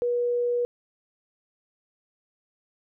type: tone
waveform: sine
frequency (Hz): 483.4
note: B4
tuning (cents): -37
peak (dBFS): -22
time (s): 0.02-0.65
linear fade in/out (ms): 0
effects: none